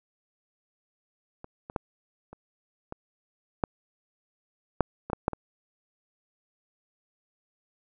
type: clicks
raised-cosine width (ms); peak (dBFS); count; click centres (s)
1; -27 / -25 / -14 / -30 / -22 / -10 / -6 / -21 / -11 / -8 / -20; 11; 1.444 / 1.699 / 1.762 / 2.33 / 2.924 / 3.638 / 4.807 / 5.1 / 5.132 / 5.281 / 5.333
effects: none